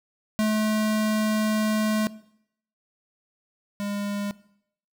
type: tone pair in turn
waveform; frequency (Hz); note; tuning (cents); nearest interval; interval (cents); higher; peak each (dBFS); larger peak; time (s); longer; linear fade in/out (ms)
square; 215.3 / 203.2; A3 / G#3; -37 / -38; minor second; 101; first; -21 / -28; first; 0.39-2.07 / 3.8-4.31; first; 0
effects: noise-tail reverb RT60 0.7 s tail -19 dB re dry